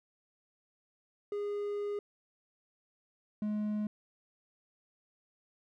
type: tone pair in turn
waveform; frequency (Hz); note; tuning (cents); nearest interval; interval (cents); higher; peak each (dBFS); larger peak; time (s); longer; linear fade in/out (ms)
triangle; 410.3 / 210.9; G#4 / G#3; -21 / +27; octave; 1152; first; -31 / -29; second; 1.32-1.99 / 3.42-3.87; first; 2
effects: none